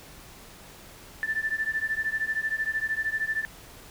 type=beating tone pair; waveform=sine; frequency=1760 / 1773 Hz; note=A6 / A6; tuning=0 / +13 cents; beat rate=13 Hz; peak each=-29 dBFS; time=1.23-3.45 s; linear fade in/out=0 ms; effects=pink hiss -48 dBFS RMS until 3.9 s